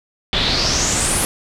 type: noise with low-pass filter sweep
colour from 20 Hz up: pink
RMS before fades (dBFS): -18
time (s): 0.33-1.25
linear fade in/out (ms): 0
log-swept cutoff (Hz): 3400 to 11000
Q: 5.4
effects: none